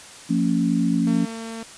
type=chord; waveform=sine; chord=Bb minor; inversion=second; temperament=equal with one note detuned; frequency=174.61 / 228.2 / 277.2 Hz; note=F3 / Bb3 / Db4; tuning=0 / -37 / 0 cents; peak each=-22 dBFS; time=0.29-1.26 s; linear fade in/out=20 ms
type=tone; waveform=sawtooth; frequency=226.5 Hz; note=A#3; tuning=50 cents flat; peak=-27 dBFS; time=1.07-1.63 s; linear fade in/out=2 ms
effects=white hiss -42 dBFS RMS until 1.77 s + resampled to 22050 Hz